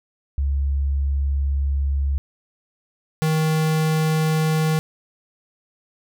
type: tone pair in turn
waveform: sine / square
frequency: 69.5 / 157.33 Hz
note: C#2 / D#3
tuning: +5 / +20 cents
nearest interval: octave + major second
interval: 1415 cents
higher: second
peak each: -18 dBFS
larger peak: neither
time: 0.38-2.18 / 3.22-4.79 s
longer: first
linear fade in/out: 0 ms
effects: none